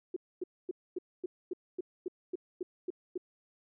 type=tone bursts; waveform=sine; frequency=361.7 Hz; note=F#4; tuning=39 cents flat; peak=-32 dBFS; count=12; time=0.14-3.178 s; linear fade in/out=5 ms; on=24 ms; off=250 ms; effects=none